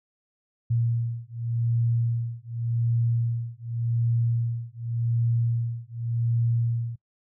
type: beating tone pair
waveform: sine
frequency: 116.54 / 117.41 Hz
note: A#2 / A#2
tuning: 0 / +13 cents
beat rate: 0.87 Hz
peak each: -26 dBFS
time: 0.7-6.96 s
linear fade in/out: 10 ms
effects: noise-tail reverb RT60 0.1 s tail -23 dB re dry